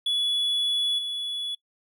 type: tone with level steps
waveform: triangle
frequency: 3406 Hz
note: G#7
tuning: 43 cents sharp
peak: -21 / -27 dBFS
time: 0.06-1.55 s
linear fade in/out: 5 ms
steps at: 0.98 s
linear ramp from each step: 10 ms
effects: noise-tail reverb RT60 0.1 s tail -25 dB re dry